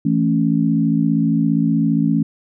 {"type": "chord", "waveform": "sine", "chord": "A major", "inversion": "second", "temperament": "equal", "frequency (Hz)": [164.81, 220, 277.2], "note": ["E3", "A3", "C#4"], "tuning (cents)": [0, 0, 0], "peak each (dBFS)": -18, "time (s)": [0.05, 2.23], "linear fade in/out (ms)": 5, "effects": []}